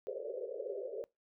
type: band-pass noise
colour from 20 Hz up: pink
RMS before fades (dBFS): -41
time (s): 0.07-1.04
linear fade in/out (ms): 0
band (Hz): 390 to 590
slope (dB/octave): 96
effects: noise-tail reverb RT60 0.2 s tail -23 dB re dry